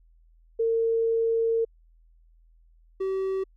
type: tone pair in turn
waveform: sine / triangle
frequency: 455.3 / 382.9 Hz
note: A#4 / G4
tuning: -41 / -41 cents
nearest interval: minor third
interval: 300 cents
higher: first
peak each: -21 / -23 dBFS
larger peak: first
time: 0.59-1.65 / 3-3.44 s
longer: first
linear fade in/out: 10 ms
effects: added 41 Hz sine -55 dBFS peak until 3.56 s